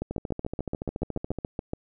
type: two click trains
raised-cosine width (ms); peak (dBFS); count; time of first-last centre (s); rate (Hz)
2; -16 / -18; 13 / 19; 0.02-1.734 / 0.11-1.387; 7 / 14.1
effects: none